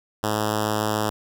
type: tone with notch filter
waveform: 5% pulse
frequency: 106.9 Hz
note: A2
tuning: 49 cents flat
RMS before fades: -24 dBFS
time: 0.23-1.1 s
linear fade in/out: 5 ms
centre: 2300 Hz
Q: 1.8
effects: none